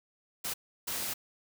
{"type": "noise bursts at uneven times", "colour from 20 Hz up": "white", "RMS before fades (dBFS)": -35, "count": 2, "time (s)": [[0.44, 0.54], [0.87, 1.14]], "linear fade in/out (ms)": 10, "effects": []}